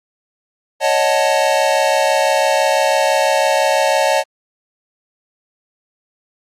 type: chord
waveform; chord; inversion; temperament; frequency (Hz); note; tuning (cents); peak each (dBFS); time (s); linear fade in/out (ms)
square; D# half-diminished seventh; third; equal with one note detuned; 556.3 / 622.3 / 740 / 880; C#5 / D#5 / F#5 / A5; +6 / 0 / 0 / 0; -18 / -18 / -21 / -19; 0.8-4.24; 50
effects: low-pass 10000 Hz 12 dB/octave + Opus 48 kbps